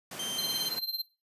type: high-pass noise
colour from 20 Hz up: pink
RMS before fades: -42 dBFS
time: 0.11-0.79 s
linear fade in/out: 5 ms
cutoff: 150 Hz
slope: 24 dB/octave
type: tone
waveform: sawtooth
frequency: 3136 Hz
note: G7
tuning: in tune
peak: -30 dBFS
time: 0.19-0.69 s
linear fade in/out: 5 ms
type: tone with tremolo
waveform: square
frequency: 4140 Hz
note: C8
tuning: 19 cents flat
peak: -28 dBFS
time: 0.38-1.02 s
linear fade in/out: 5 ms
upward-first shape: triangle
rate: 18 Hz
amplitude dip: 90%
effects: noise-tail reverb RT60 0.3 s tail -20 dB re dry + resampled to 32000 Hz